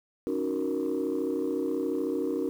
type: chord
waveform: sine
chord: D# minor seventh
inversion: third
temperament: equal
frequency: 277.2 / 311.1 / 370 / 466.2 Hz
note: C#4 / D#4 / F#4 / A#4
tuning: 0 / 0 / 0 / 0 cents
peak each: -31 dBFS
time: 0.27-2.49 s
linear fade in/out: 0 ms
effects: tanh soft clip ceiling -21 dBFS + 9-bit